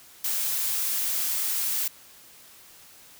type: noise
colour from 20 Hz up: blue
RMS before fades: -27 dBFS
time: 0.24-1.88 s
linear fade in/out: 5 ms
effects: white hiss -51 dBFS RMS until 3.19 s